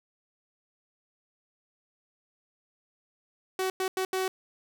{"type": "tone bursts at uneven times", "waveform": "sawtooth", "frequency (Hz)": 376.3, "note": "F#4", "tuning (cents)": 29, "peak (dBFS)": -23, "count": 4, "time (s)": [[3.59, 3.7], [3.8, 3.88], [3.97, 4.05], [4.13, 4.28]], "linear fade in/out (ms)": 2, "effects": ["10-bit"]}